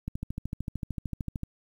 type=click train; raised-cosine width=5 ms; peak=-20 dBFS; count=19; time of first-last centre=0.08-1.433 s; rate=13.3 Hz; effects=9-bit